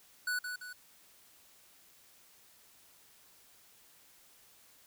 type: tone with echo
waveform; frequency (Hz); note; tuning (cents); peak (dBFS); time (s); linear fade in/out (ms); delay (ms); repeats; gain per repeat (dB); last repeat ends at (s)
square; 1480; F#6; 0; -32; 0.27-0.39; 5; 170; 2; -6; 0.73
effects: white hiss -62 dBFS RMS until 4.86 s